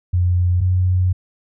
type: tone pair in turn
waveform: sine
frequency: 89.2 / 91.44 Hz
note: F2 / F#2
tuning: +37 / -20 cents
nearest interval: unison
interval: 43 cents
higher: second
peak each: -13 dBFS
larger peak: neither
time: 0.13-0.61 / 0.61-1.13 s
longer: second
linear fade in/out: 10 ms
effects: none